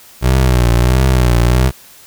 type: tone with vibrato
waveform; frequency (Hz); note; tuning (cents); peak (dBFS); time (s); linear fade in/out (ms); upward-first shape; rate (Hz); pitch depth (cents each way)
25% pulse; 62; B1; +7; -5; 0.21-1.72; 50; triangle; 1.5; 110
effects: white hiss -41 dBFS RMS until 2.06 s